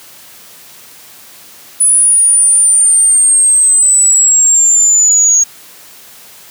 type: linear sweep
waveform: sine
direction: down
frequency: 9956 to 6590 Hz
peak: -5 dBFS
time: 1.8-5.44 s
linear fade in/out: 10 ms
effects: white hiss -37 dBFS RMS until 6.5 s + high-pass 100 Hz 12 dB/octave